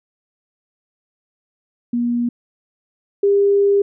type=tone pair in turn; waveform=sine; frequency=239.3 / 401.2 Hz; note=A#3 / G4; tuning=+46 / +40 cents; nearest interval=major sixth; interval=894 cents; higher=second; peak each=-16 / -11 dBFS; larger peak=second; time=1.93-2.29 / 3.23-3.82 s; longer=second; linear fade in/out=5 ms; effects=none